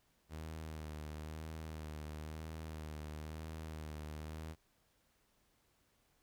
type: tone with vibrato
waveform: sawtooth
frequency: 77.78 Hz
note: D#2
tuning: in tune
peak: -40 dBFS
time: 0.29-4.56 s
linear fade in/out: 50 ms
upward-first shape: sine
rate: 1 Hz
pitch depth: 38 cents each way
effects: pink hiss -75 dBFS RMS until 6.22 s

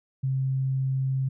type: tone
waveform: sine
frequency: 133 Hz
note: C3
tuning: 29 cents sharp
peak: -23 dBFS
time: 0.23-1.29 s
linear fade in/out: 10 ms
effects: none

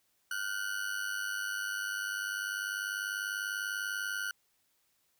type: ring-modulated tone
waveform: 40% pulse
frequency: 1480 Hz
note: F#6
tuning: in tune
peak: -30 dBFS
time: 0.31-4.31 s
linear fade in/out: 2 ms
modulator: 50.1 Hz
effects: white hiss -74 dBFS RMS until 5.19 s

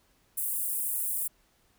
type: high-pass noise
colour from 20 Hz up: pink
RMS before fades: -31 dBFS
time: 0.37-1.28 s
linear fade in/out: 10 ms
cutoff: 8900 Hz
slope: 48 dB/octave
effects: pink hiss -67 dBFS RMS until 1.78 s

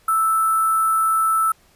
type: tone with sample-and-hold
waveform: sine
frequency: 1319 Hz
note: E6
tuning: 1 cent sharp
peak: -15 dBFS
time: 0.08-1.52 s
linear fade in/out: 5 ms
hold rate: 11025 Hz
effects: pink hiss -56 dBFS RMS until 1.75 s + resampled to 32000 Hz

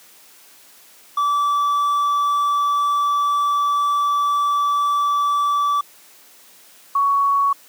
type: tone pair in turn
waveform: triangle / sine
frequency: 1157 / 1118.2 Hz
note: D6 / C#6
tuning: -26 / +15 cents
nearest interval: minor second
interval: 59 cents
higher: first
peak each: -14 dBFS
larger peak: neither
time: 1.17-5.81 / 6.95-7.53 s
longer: first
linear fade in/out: 5 ms
effects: white hiss -48 dBFS RMS until 7.68 s + high-pass 200 Hz 12 dB/octave

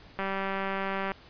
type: click train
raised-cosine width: 0.5 ms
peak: -17 dBFS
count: 181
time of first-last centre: 0.19-1.118 s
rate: 194 Hz
effects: pink hiss -53 dBFS RMS until 1.29 s + resampled to 11025 Hz

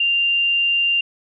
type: tone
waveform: sine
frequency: 2787 Hz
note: F7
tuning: 4 cents flat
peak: -15 dBFS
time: 0-1.01 s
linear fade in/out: 5 ms
effects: none

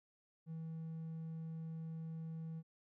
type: tone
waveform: triangle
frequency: 161.8 Hz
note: E3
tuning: 32 cents flat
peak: -40 dBFS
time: 0.46-2.63 s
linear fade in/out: 50 ms
effects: tanh soft clip ceiling -36 dBFS

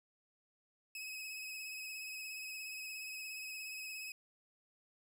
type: tone with vibrato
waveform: sawtooth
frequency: 2556 Hz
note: D#7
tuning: 46 cents sharp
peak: -40 dBFS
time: 0.95-4.12 s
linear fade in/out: 2 ms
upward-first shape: sine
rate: 17 Hz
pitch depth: 30 cents each way
effects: none

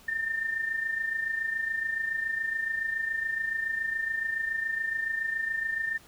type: tone with amplitude modulation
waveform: sine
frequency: 1800 Hz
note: A6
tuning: 39 cents sharp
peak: -25 dBFS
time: 0.08-5.98 s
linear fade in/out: 5 ms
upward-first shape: sine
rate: 27.1 Hz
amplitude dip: 60%
effects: pink hiss -55 dBFS RMS until 6.07 s

